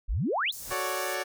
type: exponential sweep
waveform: sine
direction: up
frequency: 35.38 to 4370 Hz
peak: -25 dBFS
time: 0.08-0.52 s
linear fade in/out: 20 ms
type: noise with exponential growth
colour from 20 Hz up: pink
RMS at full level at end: -39 dBFS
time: 0.44-0.73 s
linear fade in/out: 5 ms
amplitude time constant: 62 ms
type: high-pass noise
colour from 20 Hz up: pink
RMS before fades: -41 dBFS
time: 0.52-1.15 s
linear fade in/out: 5 ms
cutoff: 5700 Hz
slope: 24 dB/octave
type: chord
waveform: 15% pulse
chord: D major seventh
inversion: first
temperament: equal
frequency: 370 / 440 / 554.4 / 587.3 Hz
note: F#4 / A4 / C#5 / D5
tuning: 0 / 0 / 0 / 0 cents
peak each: -28 / -32 / -27 / -29 dBFS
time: 0.7-1.24 s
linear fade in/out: 20 ms
effects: none